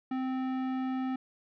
sine tone with tanh clipping, 260 Hz, C4, 11 cents flat, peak -32 dBFS, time 0.11-1.16 s, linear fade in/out 5 ms, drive 16 dB, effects none

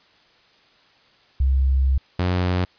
sine / sawtooth tone pair in turn, 66.5 / 90.33 Hz, C2 / F#2, +29 / -41 cents, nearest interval perfect fourth, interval 530 cents, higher second, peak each -15 dBFS, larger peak neither, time 1.4-1.98 / 2.19-2.65 s, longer first, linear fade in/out 5 ms, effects white hiss -56 dBFS RMS until 2.78 s + resampled to 11025 Hz

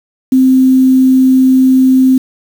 sine tone with quantisation, 260.4 Hz, C4, 8 cents flat, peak -4 dBFS, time 0.32-2.18 s, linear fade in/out 5 ms, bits 5, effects none

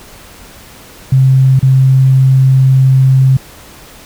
sine tone with dropouts, 132.3 Hz, C3, 20 cents sharp, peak -4 dBFS, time 1.12-3.37 s, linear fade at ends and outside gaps 5 ms, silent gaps 1.593-1.627 s, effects pink hiss -36 dBFS RMS until 4.05 s

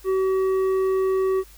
triangle tone with tanh clipping, 380 Hz, F#4, 46 cents sharp, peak -20 dBFS, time 0.04-1.44 s, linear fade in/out 50 ms, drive 12 dB, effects added 50 Hz sine -47 dBFS peak until 1.57 s + white hiss -51 dBFS RMS until 1.57 s

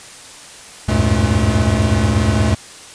square tone cluster, 75.1 / 91.5 / 100 / 116.2 / 213.9 Hz, D2 / F#2 / G2 / A#2 / A3, +39 / -19 / +35 / -5 / -49 cents, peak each -20 dBFS, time 0.88-2.55 s, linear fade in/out 10 ms, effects white hiss -37 dBFS RMS until 2.94 s + resampled to 22050 Hz

